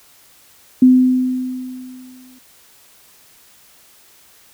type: tone with exponential decay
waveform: sine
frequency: 254.9 Hz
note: C4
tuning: 45 cents flat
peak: -4 dBFS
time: 0.82-2.39 s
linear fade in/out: 5 ms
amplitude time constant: 340 ms
effects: white hiss -49 dBFS RMS until 4.53 s